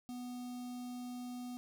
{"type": "tone with notch filter", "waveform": "square", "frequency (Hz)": 246.9, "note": "B3", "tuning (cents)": 0, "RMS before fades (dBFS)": -44, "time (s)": [0.09, 1.57], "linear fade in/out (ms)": 0, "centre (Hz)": 1800, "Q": 0.68, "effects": []}